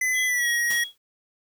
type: tone with pitch glide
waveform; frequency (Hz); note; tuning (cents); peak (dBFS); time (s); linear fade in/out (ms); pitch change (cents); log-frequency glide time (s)
square; 2018 to 1893.8; B6 to A#6; +37 to +27; -22; 0.01-0.84; 5; -110; 0.25-0.49
type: tone with tremolo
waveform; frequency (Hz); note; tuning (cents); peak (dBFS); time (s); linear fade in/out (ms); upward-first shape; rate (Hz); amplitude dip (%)
sine; 3323; G#7; 0; -29; 0.13-0.96; 50; sine; 3.4; 95
type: noise with exponential decay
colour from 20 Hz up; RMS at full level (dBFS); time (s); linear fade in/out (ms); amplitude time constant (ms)
white; -31; 0.7-0.98; 5; 59
effects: none